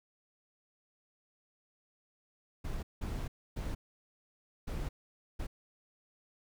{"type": "noise bursts at uneven times", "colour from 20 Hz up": "brown", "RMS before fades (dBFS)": -37, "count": 5, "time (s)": [[2.64, 2.83], [3.01, 3.28], [3.56, 3.75], [4.67, 4.89], [5.39, 5.47]], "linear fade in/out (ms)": 10, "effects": []}